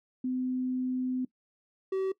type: tone pair in turn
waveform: sine / triangle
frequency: 255 / 382.1 Hz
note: C4 / G4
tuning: -44 / -44 cents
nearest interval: perfect fifth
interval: 700 cents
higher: second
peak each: -28 / -25 dBFS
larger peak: second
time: 0.24-1.25 / 1.92-2.12 s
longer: first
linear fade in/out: 5 ms
effects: noise-tail reverb RT60 0.1 s tail -20 dB re dry